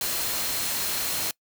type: tone in noise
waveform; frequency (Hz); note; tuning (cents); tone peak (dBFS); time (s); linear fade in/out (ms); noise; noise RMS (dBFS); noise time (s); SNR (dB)
sine; 4186; C8; 0; -37; 0.01-1.31; 2; white; -28; 0.01-1.31; -12
effects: noise-tail reverb RT60 0.1 s tail -24 dB re dry